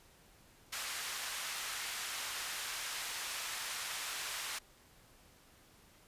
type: band-pass noise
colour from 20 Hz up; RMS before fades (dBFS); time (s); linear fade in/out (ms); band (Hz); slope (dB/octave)
pink; -41; 0.72-4.59; 10; 1300 to 12000; 12
effects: pink hiss -63 dBFS RMS until 6.07 s + resampled to 32000 Hz